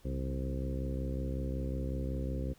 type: harmonic tone with a mistuned harmonic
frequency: 65.41 Hz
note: C2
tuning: in tune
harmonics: 1 / 2 / 3 / 4 / 5 / 6 / 7 / 8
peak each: -35 / -39 / -43 / -42 / -46 / -48 / -49 / -45 dBFS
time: 0.04-2.54 s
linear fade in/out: 20 ms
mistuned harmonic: 2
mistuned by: +70 cents
effects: pink hiss -64 dBFS RMS until 2.58 s